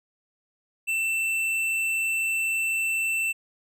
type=tone with hard clipping; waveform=sine; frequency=2674 Hz; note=E7; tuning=24 cents sharp; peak=-25 dBFS; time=0.87-3.33 s; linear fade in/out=20 ms; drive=9 dB; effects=none